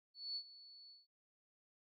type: tone with ADSR envelope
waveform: sine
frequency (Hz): 4435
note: C#8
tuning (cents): 0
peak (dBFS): -39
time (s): 0.14-1.07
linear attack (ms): 220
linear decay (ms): 68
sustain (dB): -17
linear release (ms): 170
effects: none